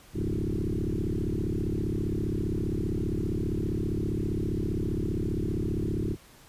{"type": "tone with frequency modulation", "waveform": "sine", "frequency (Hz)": 114.2, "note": "A#2", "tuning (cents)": -35, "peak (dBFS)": -26, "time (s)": [0.13, 6.17], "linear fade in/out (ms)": 50, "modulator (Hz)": 35.1, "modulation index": 7.5, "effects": ["pink hiss -54 dBFS RMS until 6.48 s", "resampled to 32000 Hz"]}